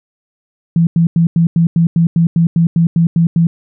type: tone bursts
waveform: sine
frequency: 167.3 Hz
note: E3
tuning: 26 cents sharp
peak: -7 dBFS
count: 14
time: 0.76-3.47 s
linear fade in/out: 2 ms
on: 110 ms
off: 90 ms
effects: none